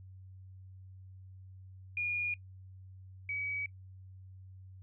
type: tone pair in turn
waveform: sine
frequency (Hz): 2433 / 2273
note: D#7 / C#7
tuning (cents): -39 / +43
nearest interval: minor second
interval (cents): 118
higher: first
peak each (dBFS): -31 / -34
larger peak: first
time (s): 1.97-2.34 / 3.29-3.66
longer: neither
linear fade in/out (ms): 2
effects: noise-tail reverb RT60 0.1 s tail -21 dB re dry + added 94 Hz sine -49 dBFS peak until 4.82 s